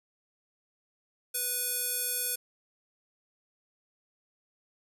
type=tone with band-pass filter; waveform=square; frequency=493.9 Hz; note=B4; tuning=in tune; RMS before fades=-32 dBFS; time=1.34-2.36 s; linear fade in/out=10 ms; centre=11000 Hz; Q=2.7; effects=none